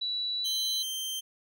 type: tone with pitch glide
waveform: sine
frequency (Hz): 3938 to 3991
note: B7 to B7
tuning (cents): -6 to +17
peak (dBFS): -29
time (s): 0.01-0.83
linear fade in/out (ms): 10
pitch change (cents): +23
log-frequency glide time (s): 0.37-0.55
type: tone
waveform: sawtooth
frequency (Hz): 3136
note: G7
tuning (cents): 0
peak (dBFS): -29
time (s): 0.44-1.21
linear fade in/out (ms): 20
effects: none